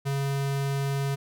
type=tone with vibrato; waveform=square; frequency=138.59 Hz; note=C#3; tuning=in tune; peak=-26 dBFS; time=0.05-1.16 s; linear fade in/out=20 ms; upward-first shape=triangle; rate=20 Hz; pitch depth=8 cents each way; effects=none